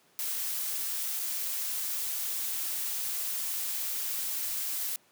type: noise with dropouts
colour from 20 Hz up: blue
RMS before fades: -33 dBFS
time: 0.19-4.96 s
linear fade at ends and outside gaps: 0 ms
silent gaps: 1.193-1.197 s
effects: pink hiss -64 dBFS RMS until 5.11 s + high-pass 200 Hz 12 dB/octave